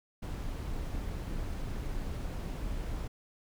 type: noise with amplitude modulation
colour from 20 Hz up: brown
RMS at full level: -35 dBFS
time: 0.22-3.08 s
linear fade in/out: 10 ms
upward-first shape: sine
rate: 253 Hz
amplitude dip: 25%
effects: none